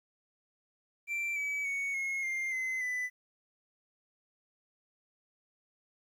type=tone with pitch steps; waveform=triangle; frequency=2349 / 2286 / 2225 / 2165 / 2107 / 2051 / 1995.9 Hz; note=D7 / D7 / C#7 / C#7 / C7 / C7 / B6; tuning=0 / -47 / +6 / -41 / +12 / -35 / +18 cents; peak=-30 dBFS; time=1.07-3.1 s; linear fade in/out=50 ms; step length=290 ms; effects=11-bit